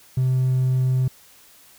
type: tone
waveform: triangle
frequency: 129.1 Hz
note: C3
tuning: 23 cents flat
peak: -14 dBFS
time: 0.17-1.08 s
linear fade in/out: 5 ms
effects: tanh soft clip ceiling -12 dBFS + white hiss -51 dBFS RMS until 1.78 s